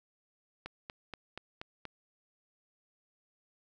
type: click train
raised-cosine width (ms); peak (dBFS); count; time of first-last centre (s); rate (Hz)
0.3; -25; 6; 0.66-1.853; 4.19
effects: none